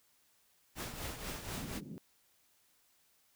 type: noise with tremolo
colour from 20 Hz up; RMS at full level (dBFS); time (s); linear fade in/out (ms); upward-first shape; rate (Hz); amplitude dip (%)
pink; -40; 0.75-1.81; 50; triangle; 4.1; 65
type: clicks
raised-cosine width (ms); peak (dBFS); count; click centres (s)
5; -35; 3; 0.939 / 1.489 / 1.713
type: band-pass noise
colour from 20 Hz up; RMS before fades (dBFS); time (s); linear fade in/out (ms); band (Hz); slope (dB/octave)
white; -46; 1.54-1.98; 0; 150 to 260; 24
effects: white hiss -71 dBFS RMS until 3.35 s